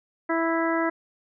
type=harmonic tone; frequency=329.6 Hz; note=E4; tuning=in tune; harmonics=1 / 2 / 3 / 4 / 5 / 6; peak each=-25 / -28 / -30 / -31 / -32 / -33 dBFS; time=0.29-0.9 s; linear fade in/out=10 ms; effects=none